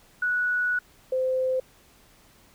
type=tone pair in turn; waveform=sine; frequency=1471 / 517.1 Hz; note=F#6 / C5; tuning=-11 / -20 cents; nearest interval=octave + tritone; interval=1809 cents; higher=first; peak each=-22 dBFS; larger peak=neither; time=0.22-0.79 / 1.12-1.6 s; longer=first; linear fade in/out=5 ms; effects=pink hiss -57 dBFS RMS until 2.54 s